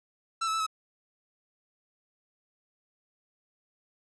45% pulse tone with pitch steps, 1335 / 1302 / 1317 / 1286 Hz, E6 / E6 / E6 / E6, +22 / -22 / -2 / -43 cents, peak -27 dBFS, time 0.41-0.666 s, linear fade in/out 10 ms, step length 64 ms, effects resampled to 22050 Hz

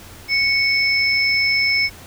sine tone pair together, 2217 / 5266 Hz, C#7 / E8, 0 / -3 cents, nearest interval octave + minor third, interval 1497 cents, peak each -16 / -20 dBFS, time 0.28-1.9 s, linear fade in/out 50 ms, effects added 90 Hz sine -43 dBFS peak until 2.06 s + pink hiss -41 dBFS RMS until 2.06 s

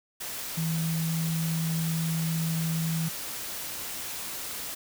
sine tone in noise, 162.8 Hz, E3, 21 cents flat, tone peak -26 dBFS, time 0.57-3.09 s, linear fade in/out 10 ms, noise white, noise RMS -36 dBFS, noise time 0.2-4.75 s, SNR +7 dB, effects none

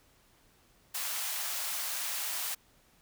white high-pass noise, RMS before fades -35 dBFS, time 0.94-2.55 s, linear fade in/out 10 ms, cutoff 650 Hz, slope 24 dB/octave, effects pink hiss -65 dBFS RMS until 3.01 s

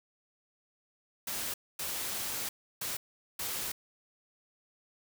white noise bursts at uneven times, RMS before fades -36 dBFS, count 4, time 1.27-1.54 / 1.79-2.49 / 2.81-2.97 / 3.39-3.72 s, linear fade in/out 5 ms, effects none

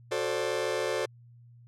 40% pulse chord, D dominant seventh, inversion first, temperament just, 367.1 / 440.5 / 528.6 / 587.3 Hz, F#4 / A4 / C5 / D5, -14 / +2 / +18 / 0 cents, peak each -34 / -32 / -32 / -34 dBFS, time 0.11-1.06 s, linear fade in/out 10 ms, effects added 119 Hz sine -51 dBFS peak until 1.67 s + low-pass 9000 Hz 12 dB/octave

